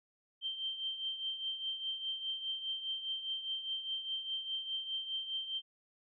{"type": "tone with tremolo", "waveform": "sine", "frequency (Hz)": 3136, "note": "G7", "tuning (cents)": 0, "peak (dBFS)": -33, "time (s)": [0.41, 5.62], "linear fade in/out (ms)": 50, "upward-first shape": "triangle", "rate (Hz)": 4.9, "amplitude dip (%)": 70, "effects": []}